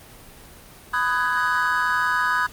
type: chord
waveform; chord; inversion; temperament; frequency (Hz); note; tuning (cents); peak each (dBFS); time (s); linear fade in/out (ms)
triangle; G# minor seventh; first; just; 996.7 / 1245.9 / 1495.1 / 1661.2; B5 / D#6 / F#6 / G#6; +16 / +2 / +18 / 0; -23; 0.93-2.47; 10
effects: pink hiss -45 dBFS RMS until 2.52 s + Opus 24 kbps